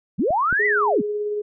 sine linear two-way sweep, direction up then down, 138.59 to 2033 to 138.59 Hz, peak -17 dBFS, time 0.18-1.02 s, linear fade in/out 20 ms, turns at 0.66 s
clicks, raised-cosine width 3 ms, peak -27 / -20 / -17 dBFS, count 3, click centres 0.195 / 0.306 / 0.527 s
sine tone with tremolo, 417.2 Hz, G#4, 8 cents sharp, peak -21 dBFS, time 0.59-1.42 s, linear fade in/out 10 ms, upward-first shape sine, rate 18 Hz, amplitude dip 25%
effects none

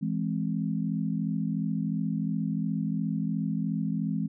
sine chord, E augmented, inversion none, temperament equal, 164.81 / 207.7 / 261.6 Hz, E3 / G#3 / B#3, 0 / 0 / 0 cents, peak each -30 / -30 / -33 dBFS, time 0.01-4.28 s, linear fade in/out 20 ms, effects none

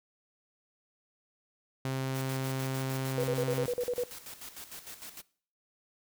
sawtooth tone, 132.6 Hz, C3, 23 cents sharp, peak -27 dBFS, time 1.85-3.66 s, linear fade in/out 2 ms
white noise with tremolo, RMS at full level -44 dBFS, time 2.14-5.22 s, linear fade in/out 20 ms, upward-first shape square, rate 6.6 Hz, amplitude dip 65%
sine tone bursts, 490.1 Hz, B4, 13 cents flat, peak -28 dBFS, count 9, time 3.18-4.036 s, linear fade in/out 0 ms, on 56 ms, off 44 ms
effects noise-tail reverb RT60 0.5 s tail -21 dB re dry

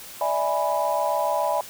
sine chord, E dominant seventh, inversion third, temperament equal with one note detuned, 587.3 / 654.3 / 830.6 / 987.8 Hz, D5 / E5 / G#5 / B5, 0 / -13 / 0 / 0 cents, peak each -26 dBFS, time 0.21-1.61 s, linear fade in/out 2 ms, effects tanh soft clip ceiling -10 dBFS + white hiss -41 dBFS RMS until 1.69 s

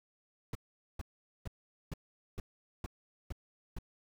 brown noise bursts, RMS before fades -38 dBFS, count 8, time 0.53-3.786 s, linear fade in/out 2 ms, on 22 ms, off 440 ms, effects none

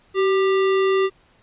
sine tone with sample-and-hold, 383.7 Hz, G4, 37 cents flat, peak -15 dBFS, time 0.14-1.1 s, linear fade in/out 50 ms, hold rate 1575 Hz, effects pink hiss -57 dBFS RMS until 1.42 s + resampled to 8000 Hz

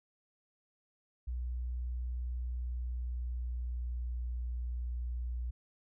sine tone with pitch glide, 61.2 to 60.43 Hz, B1 to B1, -15 to -37 cents, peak -34 dBFS, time 1.27-5.51 s, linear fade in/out 10 ms, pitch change -22 cents, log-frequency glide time 2.45-4.26 s, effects none

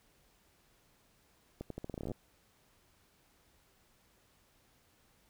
accelerating click train, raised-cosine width 2 ms, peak -27 dBFS, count 15, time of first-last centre 1.61-2.117 s, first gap 93 ms, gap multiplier 0.83, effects pink hiss -69 dBFS RMS until 5.29 s

